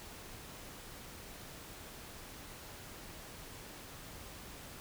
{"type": "silence", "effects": ["pink hiss -50 dBFS RMS until 4.8 s"]}